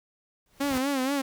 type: noise with exponential growth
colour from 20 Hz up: pink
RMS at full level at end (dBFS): -32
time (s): 0.46-0.78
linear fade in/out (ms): 1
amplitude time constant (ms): 69
type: tone with vibrato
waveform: sawtooth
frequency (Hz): 270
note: C#4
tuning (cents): -45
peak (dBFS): -21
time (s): 0.6-1.22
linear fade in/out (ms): 10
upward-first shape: sine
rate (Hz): 4.2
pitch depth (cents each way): 100
effects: none